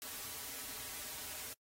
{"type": "noise with comb filter", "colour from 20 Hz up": "white", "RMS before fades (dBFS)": -45, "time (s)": [0.02, 1.53], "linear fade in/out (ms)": 0, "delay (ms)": 5.7, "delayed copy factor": -0.85, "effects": ["noise-tail reverb RT60 0.1 s tail -23 dB re dry", "AAC 48 kbps"]}